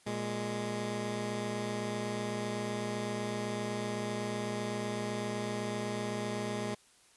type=tone pair together; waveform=15% pulse; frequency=117.65 / 207.4 Hz; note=A#2 / G#3; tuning=+16 / -2 cents; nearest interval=minor seventh; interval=982 cents; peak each=-32 / -29 dBFS; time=0.06-6.75 s; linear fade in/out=10 ms; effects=white hiss -63 dBFS RMS until 7.16 s + resampled to 24000 Hz